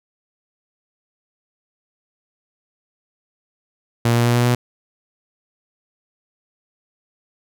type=tone with pitch steps; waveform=sawtooth; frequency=117.7 / 118.79 / 119.9 / 121.01 / 122.13 Hz; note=A#2 / A#2 / A#2 / B2 / B2; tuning=+17 / +33 / +49 / -35 / -19 cents; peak=-10 dBFS; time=4.05-4.55 s; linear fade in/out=5 ms; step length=100 ms; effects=none